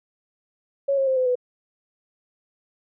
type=tone with pitch steps; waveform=sine; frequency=554.4 / 539.6 / 525.1 / 511 / 497.3 Hz; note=C#5 / C#5 / C5 / C5 / B4; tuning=0 / -47 / +6 / -41 / +12 cents; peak=-18 dBFS; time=0.88-1.355 s; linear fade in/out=10 ms; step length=95 ms; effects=none